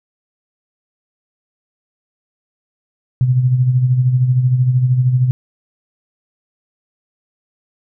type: tone with tremolo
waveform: sine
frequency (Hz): 126.7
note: B2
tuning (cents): +45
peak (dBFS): -8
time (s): 3.21-5.31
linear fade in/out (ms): 0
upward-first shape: sine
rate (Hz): 13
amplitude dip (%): 55
effects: none